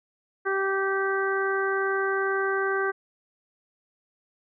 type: harmonic tone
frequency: 388.9 Hz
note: G4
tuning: 14 cents flat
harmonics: 1 / 2 / 3 / 4 / 5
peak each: -26 / -34 / -31 / -28 / -37 dBFS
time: 0.45-2.92 s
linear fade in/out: 20 ms
effects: none